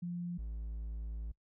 sine / triangle tone pair in turn, 174.61 / 55 Hz, F3 / A1, 0 / 0 cents, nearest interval octave + minor sixth, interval 2000 cents, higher first, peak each -36 / -36 dBFS, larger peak neither, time 0.02-0.38 / 0.38-1.32 s, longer second, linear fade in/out 10 ms, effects noise-tail reverb RT60 0.1 s tail -23 dB re dry

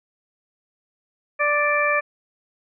harmonic tone, 587.3 Hz, D5, in tune, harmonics 1 / 2 / 3 / 4, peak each -23 / -23 / -23 / -23 dBFS, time 1.39-2.01 s, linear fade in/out 20 ms, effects none

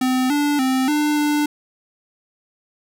square tone with pitch steps, 256.5 / 291.5 / 260.8 / 298.3 / 296 Hz, C4 / D4 / C4 / D4 / D4, -34 / -13 / -5 / +27 / +14 cents, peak -17 dBFS, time 0.01-1.46 s, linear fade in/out 5 ms, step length 290 ms, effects none

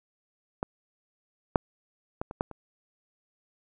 clicks, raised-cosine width 1 ms, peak -15 / -6 / -17 / -24 / -12 / -27 dBFS, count 6, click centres 0.629 / 1.558 / 2.215 / 2.311 / 2.409 / 2.513 s, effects none

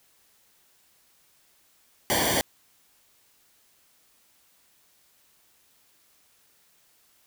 pink noise with comb filter, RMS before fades -24 dBFS, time 2.1-2.41 s, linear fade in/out 0 ms, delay 0.76 ms, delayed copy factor -1, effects white hiss -63 dBFS RMS until 7.26 s

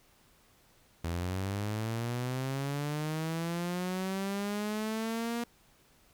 sawtooth linear sweep, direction up, 82.41 to 237.8 Hz, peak -28 dBFS, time 1.04-5.44 s, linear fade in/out 5 ms, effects pink hiss -64 dBFS RMS until 6.13 s

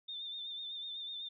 sine tone with vibrato, 3600 Hz, A7, 39 cents sharp, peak -40 dBFS, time 0.08-1.29 s, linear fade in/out 10 ms, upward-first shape triangle, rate 8 Hz, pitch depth 55 cents each way, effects none

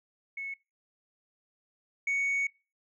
sine tone pair in turn, 2200 / 2227 Hz, C#7 / C#7, -14 / +7 cents, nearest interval unison, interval 21 cents, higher second, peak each -34 / -24 dBFS, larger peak second, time 0.37-0.54 / 2.07-2.47 s, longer second, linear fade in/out 5 ms, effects noise-tail reverb RT60 0.3 s tail -25 dB re dry + tanh soft clip ceiling -25 dBFS

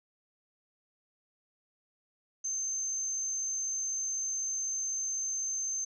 sine tone, 6272 Hz, G8, in tune, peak -31 dBFS, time 2.44-5.85 s, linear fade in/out 10 ms, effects none

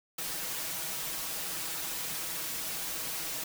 white noise with comb filter, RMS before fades -36 dBFS, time 0.18-3.44 s, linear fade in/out 5 ms, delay 6.2 ms, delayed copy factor +0.85, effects none

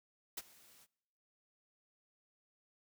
white noise with ADSR envelope, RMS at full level -40 dBFS, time 0.37-0.87 s, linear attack 8 ms, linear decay 35 ms, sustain -23 dB, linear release 38 ms, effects noise-tail reverb RT60 1.0 s tail -25 dB re dry

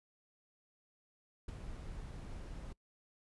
brown noise with ADSR envelope, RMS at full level -39 dBFS, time 1.48-2.73 s, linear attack 7 ms, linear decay 16 ms, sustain -7 dB, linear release 7 ms, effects noise-tail reverb RT60 0.1 s tail -24 dB re dry + resampled to 24000 Hz

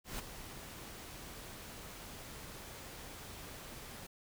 pink noise with ADSR envelope, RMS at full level -40 dBFS, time 0.04-4.07 s, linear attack 150 ms, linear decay 13 ms, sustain -9 dB, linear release 9 ms, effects none

